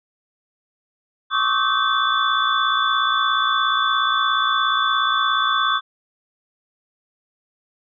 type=tone cluster; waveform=sine; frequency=1096 / 1153 / 1276 / 1546 / 3471 Hz; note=C#6 / D6 / D#6 / G6 / A7; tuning=-20 / -32 / +43 / -24 / -24 cents; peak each=-23 dBFS; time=1.3-5.81 s; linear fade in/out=50 ms; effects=none